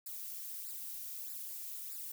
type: noise with flanger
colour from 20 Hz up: violet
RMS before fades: -44 dBFS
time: 0.06-2.12 s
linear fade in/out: 5 ms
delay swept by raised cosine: 0.32 to 3.12 ms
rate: 1.6 Hz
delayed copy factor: -0.95
effects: none